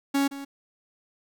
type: tone with echo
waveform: 45% pulse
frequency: 277.8 Hz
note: C#4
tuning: 4 cents sharp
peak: -21 dBFS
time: 0.14-0.28 s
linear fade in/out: 10 ms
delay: 170 ms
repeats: 1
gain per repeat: -14 dB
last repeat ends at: 0.45 s
effects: 10-bit